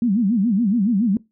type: tone with vibrato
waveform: sine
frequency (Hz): 214.9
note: A3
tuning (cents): -41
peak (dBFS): -15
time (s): 0.02-1.17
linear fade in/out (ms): 2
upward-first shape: sine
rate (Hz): 7.1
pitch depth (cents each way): 240
effects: noise-tail reverb RT60 0.2 s tail -21 dB re dry